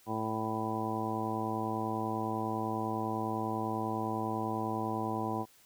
harmonic tone, 110 Hz, A2, in tune, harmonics 1 / 2 / 3 / 4 / 5 / 6 / 7 / 8 / 9, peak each -40 / -38 / -38 / -42 / -45 / -45 / -38 / -47 / -38 dBFS, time 0.06-5.46 s, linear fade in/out 50 ms, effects white hiss -62 dBFS RMS until 5.65 s

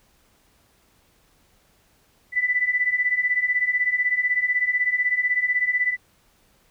sine beating tone pair, 1975.5 / 1991.5 Hz, B6 / B6, 0 / +14 cents, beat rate 16 Hz, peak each -24 / -21 dBFS, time 2.32-5.97 s, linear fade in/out 50 ms, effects pink hiss -61 dBFS RMS until 6.7 s

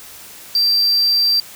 triangle tone, 4699 Hz, D8, in tune, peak -11 dBFS, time 0.55-1.4 s, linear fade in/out 2 ms, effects white hiss -38 dBFS RMS until 1.55 s

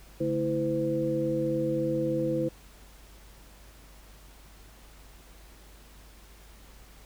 sine tone cluster, 142.7 / 219.3 / 328.8 / 509 Hz, D3 / A3 / E4 / C5, -49 / -6 / -4 / -48 cents, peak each -33 / -36 / -29 / -29 dBFS, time 0.2-2.49 s, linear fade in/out 10 ms, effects added 50 Hz sine -51 dBFS peak until 7.05 s + pink hiss -55 dBFS RMS until 7.05 s

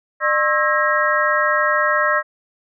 sine tone cluster, 602 / 1078 / 1312 / 1629 / 1882 Hz, D5 / C#6 / E6 / G#6 / A#6, +43 / -49 / -9 / -34 / +16 cents, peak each -21 dBFS, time 0.2-2.23 s, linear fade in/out 50 ms, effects none

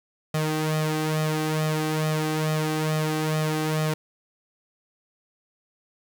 sawtooth tone with flanger, 155.4 Hz, D#3, 2 cents flat, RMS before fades -25 dBFS, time 0.34-3.94 s, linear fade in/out 5 ms, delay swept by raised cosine 1.6 to 2.6 ms, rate 2.3 Hz, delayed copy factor +0.65, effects 9-bit

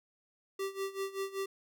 square tone with tremolo, 389.7 Hz, G4, 10 cents flat, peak -33 dBFS, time 0.59-1.46 s, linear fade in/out 5 ms, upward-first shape sine, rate 5.2 Hz, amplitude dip 85%, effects none

